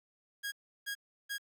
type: tone bursts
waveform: sawtooth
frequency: 1639 Hz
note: G#6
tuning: 23 cents flat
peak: -32 dBFS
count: 3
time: 0.43-1.383 s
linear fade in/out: 20 ms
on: 91 ms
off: 340 ms
effects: 11-bit